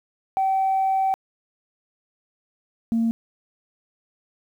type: tone pair in turn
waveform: sine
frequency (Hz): 769 / 228.6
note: G5 / A#3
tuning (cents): -33 / -34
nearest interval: octave + major sixth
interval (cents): 2101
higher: first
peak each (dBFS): -17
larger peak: neither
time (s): 0.37-1.14 / 2.92-3.11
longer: first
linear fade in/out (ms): 0
effects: tanh soft clip ceiling -15 dBFS + 9-bit